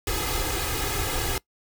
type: noise with comb filter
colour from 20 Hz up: pink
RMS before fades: -27 dBFS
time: 0.07-1.38 s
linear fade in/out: 2 ms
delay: 2.4 ms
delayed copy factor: +0.95
effects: noise-tail reverb RT60 0.1 s tail -21 dB re dry